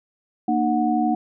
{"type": "tone cluster", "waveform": "sine", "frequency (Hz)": [232.5, 304.1, 734], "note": ["A#3", "D#4", "F#5"], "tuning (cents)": [-4, -40, -14], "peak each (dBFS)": -22, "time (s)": [0.48, 1.15], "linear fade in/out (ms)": 5, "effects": []}